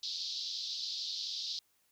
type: band-pass noise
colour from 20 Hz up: pink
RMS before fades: -39 dBFS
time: 0.03-1.59 s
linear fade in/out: 2 ms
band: 3700 to 5100 Hz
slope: 48 dB/octave
effects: white hiss -73 dBFS RMS until 1.91 s